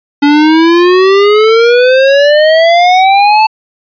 square exponential sweep, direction up, 284.7 to 885 Hz, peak -4 dBFS, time 0.22-3.47 s, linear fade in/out 10 ms, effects resampled to 11025 Hz

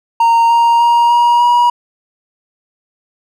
triangle tone with pitch steps, 925 / 934.1 / 943.3 / 952.7 / 962.1 Hz, A#5 / A#5 / A#5 / A#5 / B5, -14 / +3 / +20 / +37 / -46 cents, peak -5 dBFS, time 0.2-1.7 s, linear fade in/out 5 ms, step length 300 ms, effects none

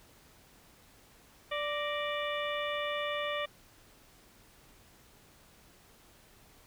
harmonic tone with a mistuned harmonic, 587.3 Hz, D5, in tune, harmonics 1 / 2 / 3 / 4 / 5 / 6, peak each -35 / -38 / -40 / -41 / -42 / -43 dBFS, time 1.51-3.46 s, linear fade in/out 10 ms, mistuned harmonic 3, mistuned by +96 cents, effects pink hiss -60 dBFS RMS until 6.66 s

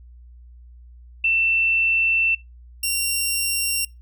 sine / 10% pulse tone pair in turn, 2680 / 2757 Hz, E7 / F7, +28 / -23 cents, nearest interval unison, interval 49 cents, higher second, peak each -16 / -12 dBFS, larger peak second, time 1.24-2.35 / 2.83-3.85 s, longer first, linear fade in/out 5 ms, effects noise-tail reverb RT60 0.2 s tail -22 dB re dry + added 60 Hz sine -42 dBFS peak until 4.01 s

